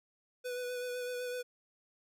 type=tone with vibrato; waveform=square; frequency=495 Hz; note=B4; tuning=4 cents sharp; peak=-37 dBFS; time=0.44-1.43 s; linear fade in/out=20 ms; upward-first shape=sine; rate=7.9 Hz; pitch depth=19 cents each way; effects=none